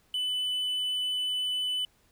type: tone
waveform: triangle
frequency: 2998 Hz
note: F#7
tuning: 22 cents sharp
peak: -26 dBFS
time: 0.14-1.85 s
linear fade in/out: 2 ms
effects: pink hiss -66 dBFS RMS until 2.11 s